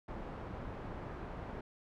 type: low-pass noise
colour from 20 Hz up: pink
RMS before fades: -44 dBFS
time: 0.08-1.61 s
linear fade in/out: 5 ms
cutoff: 1200 Hz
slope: 12 dB/octave
effects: none